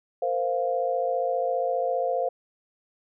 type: chord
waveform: sine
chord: Bb suspended second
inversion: none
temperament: equal with one note detuned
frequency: 466.2 / 521.1 / 698.5 Hz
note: Bb4 / C5 / F5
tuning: 0 / -7 / 0 cents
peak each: -31 / -26 / -27 dBFS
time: 0.22-2.29 s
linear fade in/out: 5 ms
effects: none